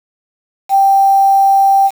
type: tone with quantisation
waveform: sine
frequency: 784 Hz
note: G5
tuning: in tune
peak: -6 dBFS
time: 0.69-1.91 s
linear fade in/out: 50 ms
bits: 5
effects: none